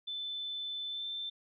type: tone with pitch glide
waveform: sine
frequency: 3520 to 3553 Hz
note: A7 to A7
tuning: 0 to +16 cents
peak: -36 dBFS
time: 0.07-1.3 s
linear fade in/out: 10 ms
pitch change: +16 cents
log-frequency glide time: 0.89-1.06 s
effects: none